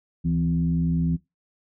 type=tone with frequency modulation; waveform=sine; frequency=165.2 Hz; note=E3; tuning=4 cents sharp; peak=-20 dBFS; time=0.24-1.17 s; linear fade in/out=20 ms; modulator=90.6 Hz; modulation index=0.72; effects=noise-tail reverb RT60 0.2 s tail -20 dB re dry